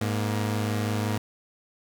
sawtooth tone pair together, 105.3 / 236.6 Hz, G#2 / A#3, +24 / +26 cents, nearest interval octave + major second, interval 1402 cents, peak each -22 / -27 dBFS, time 0.01-1.18 s, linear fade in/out 5 ms, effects none

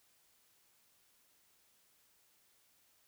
silence, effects white hiss -71 dBFS RMS until 3.07 s

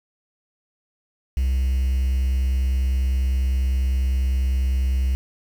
triangle tone, 65 Hz, C2, 11 cents flat, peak -15 dBFS, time 1.37-5.15 s, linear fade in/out 0 ms, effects tanh soft clip ceiling -12 dBFS + 7-bit

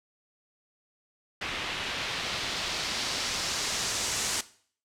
white noise with low-pass filter sweep, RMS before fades -32 dBFS, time 1.41-4.41 s, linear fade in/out 5 ms, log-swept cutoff 2800 to 7600 Hz, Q 1.3, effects noise-tail reverb RT60 0.5 s tail -17 dB re dry

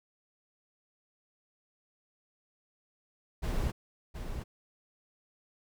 brown noise with echo, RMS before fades -31 dBFS, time 3.42-3.72 s, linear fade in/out 20 ms, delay 720 ms, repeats 1, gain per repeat -7 dB, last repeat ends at 4.44 s, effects none

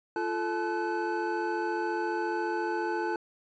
triangle tone cluster, 344.6 / 439 / 864 / 1504 Hz, F4 / A4 / A5 / F#6, -23 / -4 / -32 / +28 cents, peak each -30 / -33 / -31 / -35 dBFS, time 0.16-3.16 s, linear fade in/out 2 ms, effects resampled to 16000 Hz

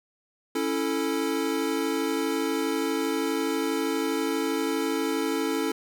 square chord, A major, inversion first, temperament equal, 277.2 / 329.6 / 440 Hz, C#4 / E4 / A4, 0 / 0 / 0 cents, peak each -30 dBFS, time 0.55-5.72 s, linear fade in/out 5 ms, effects none

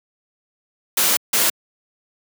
white noise bursts at uneven times, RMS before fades -17 dBFS, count 2, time 0.97-1.17 / 1.33-1.5 s, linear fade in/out 5 ms, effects high-pass 200 Hz 12 dB/octave

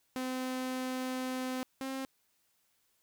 sawtooth tone pair in turn, 256.9 / 266.2 Hz, C4 / C4, -32 / +30 cents, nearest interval minor second, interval 62 cents, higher second, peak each -30 / -32 dBFS, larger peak first, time 0.16-1.63 / 1.81-2.05 s, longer first, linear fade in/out 0 ms, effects white hiss -74 dBFS RMS until 3.02 s

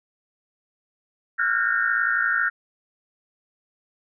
sine tone cluster, 1380 / 1432 / 1490 / 1607 / 1824 Hz, F6 / F6 / F#6 / G6 / A#6, -21 / +43 / +12 / +43 / -38 cents, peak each -26 dBFS, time 1.38-2.5 s, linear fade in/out 20 ms, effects none

